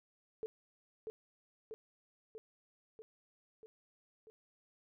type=tone with echo; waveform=sine; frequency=440 Hz; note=A4; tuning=in tune; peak=-37 dBFS; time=0.43-0.46 s; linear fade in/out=0 ms; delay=640 ms; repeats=6; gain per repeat=-3 dB; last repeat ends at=4.3 s; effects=none